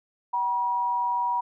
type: tone pair together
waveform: sine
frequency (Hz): 765 / 962.4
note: G5 / B5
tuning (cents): -42 / -45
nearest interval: major third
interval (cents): 397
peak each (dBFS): -34 / -23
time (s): 0.33-1.41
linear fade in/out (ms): 10
effects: none